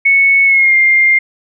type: tone with pitch glide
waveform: sine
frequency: 2209 to 2110 Hz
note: C#7 to C7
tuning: -7 to +14 cents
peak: -6 dBFS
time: 0.05-1.19 s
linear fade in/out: 10 ms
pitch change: -79 cents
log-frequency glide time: 0.45-0.75 s
effects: none